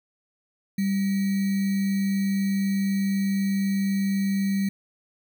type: tone with sample-and-hold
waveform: sine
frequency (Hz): 196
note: G3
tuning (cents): 0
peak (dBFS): -21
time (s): 0.78-4.69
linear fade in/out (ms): 5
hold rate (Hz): 2100
effects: none